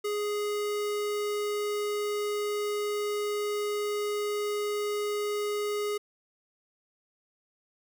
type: tone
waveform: square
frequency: 415.3 Hz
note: G#4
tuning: in tune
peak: -29 dBFS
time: 0.04-5.98 s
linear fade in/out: 10 ms
effects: none